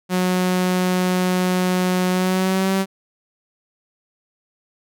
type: tone with pitch glide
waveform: sawtooth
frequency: 182.7 to 192.23 Hz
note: F#3 to G3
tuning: -22 to -34 cents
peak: -13 dBFS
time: 0.09-2.86 s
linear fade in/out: 50 ms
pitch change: +88 cents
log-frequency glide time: 2.1-2.74 s
effects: none